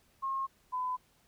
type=tone pair in turn; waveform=sine; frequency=1076 / 1007.3 Hz; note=C6 / B5; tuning=+48 / +34 cents; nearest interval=minor second; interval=114 cents; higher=first; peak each=-31 / -31 dBFS; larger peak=neither; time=0.22-0.47 / 0.72-0.97 s; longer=neither; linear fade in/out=20 ms; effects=pink hiss -68 dBFS RMS until 1.27 s